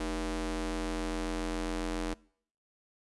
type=ring-modulated tone; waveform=sawtooth; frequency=174.61 Hz; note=F3; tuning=in tune; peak=-25 dBFS; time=0-2.14 s; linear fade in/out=5 ms; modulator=131 Hz; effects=noise-tail reverb RT60 0.6 s tail -24 dB re dry + resampled to 24000 Hz